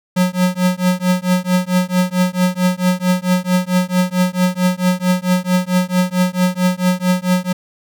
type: tone with tremolo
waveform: square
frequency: 181.8 Hz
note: F#3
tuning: 30 cents flat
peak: -10 dBFS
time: 0.16-7.53 s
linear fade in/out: 10 ms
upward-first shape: triangle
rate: 4.5 Hz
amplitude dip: 100%
effects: none